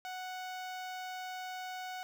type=tone with notch filter; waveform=sawtooth; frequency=740 Hz; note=F#5; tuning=in tune; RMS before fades=-42 dBFS; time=0.05-2.03 s; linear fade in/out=0 ms; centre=10000 Hz; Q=1.1; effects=none